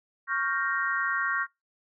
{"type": "chord", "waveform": "sine", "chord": "G half-diminished seventh", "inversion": "second", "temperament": "equal", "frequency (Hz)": [1108.7, 1396.9, 1568, 1864.7], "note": ["Db6", "F6", "G6", "Bb6"], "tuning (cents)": [0, 0, 0, 0], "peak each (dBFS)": -31, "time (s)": [0.27, 1.47], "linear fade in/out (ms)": 50, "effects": ["noise-tail reverb RT60 0.2 s tail -23 dB re dry"]}